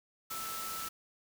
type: tone in noise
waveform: sine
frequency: 1318.5 Hz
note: E6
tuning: in tune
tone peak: -41 dBFS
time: 0.3-0.89 s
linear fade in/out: 10 ms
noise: white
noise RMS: -41 dBFS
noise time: 0.3-0.89 s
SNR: -3 dB
effects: none